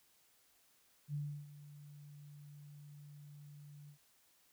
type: tone with ADSR envelope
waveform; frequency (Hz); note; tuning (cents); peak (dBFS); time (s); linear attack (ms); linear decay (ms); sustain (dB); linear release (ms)
sine; 146.1; D3; -9; -36; 1.08-3.98; 61; 320; -16; 91
effects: white hiss -71 dBFS RMS until 4.52 s